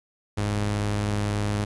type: tone pair together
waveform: sawtooth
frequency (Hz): 41.08 / 103.7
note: E1 / G#2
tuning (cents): -5 / -2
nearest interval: octave + major third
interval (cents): 1603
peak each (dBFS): -30 / -20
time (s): 0.37-1.65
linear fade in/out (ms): 10
effects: resampled to 24000 Hz + 10-bit